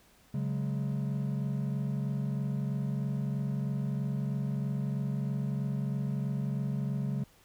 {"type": "chord", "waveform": "triangle", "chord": "C# suspended fourth", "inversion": "none", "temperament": "just", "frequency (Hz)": [138.59, 184.79, 207.9], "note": ["C#3", "F#3", "G#3"], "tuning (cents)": [0, -2, 2], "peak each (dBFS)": [-29, -35, -34], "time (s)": [0.34, 7.24], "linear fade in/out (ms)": 5, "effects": ["tanh soft clip ceiling -19 dBFS", "pink hiss -62 dBFS RMS until 7.44 s"]}